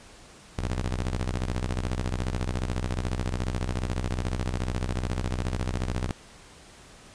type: ring-modulated tone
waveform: sawtooth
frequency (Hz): 62.5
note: B1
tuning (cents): +21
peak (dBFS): -20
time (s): 0.58-6.11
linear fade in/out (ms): 0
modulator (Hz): 24.2
effects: pink hiss -50 dBFS RMS until 7.14 s + resampled to 22050 Hz